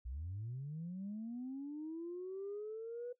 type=linear sweep; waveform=sine; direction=up; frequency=56 to 493.9 Hz; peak=-40 dBFS; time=0.05-3.13 s; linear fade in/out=10 ms; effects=noise-tail reverb RT60 0.1 s tail -17 dB re dry + tanh soft clip ceiling -37 dBFS